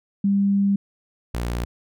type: tone pair in turn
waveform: sine / sawtooth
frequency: 199 / 59.16 Hz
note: G3 / A#1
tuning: +26 / +26 cents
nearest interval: octave + major sixth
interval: 2100 cents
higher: first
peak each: -16 / -20 dBFS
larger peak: first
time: 0.24-0.76 / 1.34-1.65 s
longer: first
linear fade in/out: 5 ms
effects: none